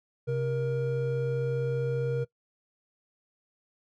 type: tone pair together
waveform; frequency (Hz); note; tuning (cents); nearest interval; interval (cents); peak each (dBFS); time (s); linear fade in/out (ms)
triangle; 131.95 / 471; C3 / A#4; +15 / +18; octave + minor seventh; 2203; -27; 0.27-2.25; 20
effects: noise-tail reverb RT60 0.1 s tail -21 dB re dry